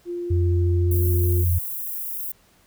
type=tone with pitch glide; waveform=sine; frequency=349.2 to 353.5 Hz; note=F4 to F4; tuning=0 to +21 cents; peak=-26 dBFS; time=0.05-1.45 s; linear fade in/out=50 ms; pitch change=+21 cents; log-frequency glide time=0.76-1 s
type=tone with vibrato; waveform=sine; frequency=87.7 Hz; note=F2; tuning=8 cents sharp; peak=-17 dBFS; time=0.3-1.59 s; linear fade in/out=10 ms; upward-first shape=triangle; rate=14 Hz; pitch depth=20 cents each way
type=high-pass noise; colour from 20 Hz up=white; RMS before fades=-30 dBFS; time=0.91-2.32 s; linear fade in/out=5 ms; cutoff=12000 Hz; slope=24 dB/octave
effects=pink hiss -58 dBFS RMS until 2.66 s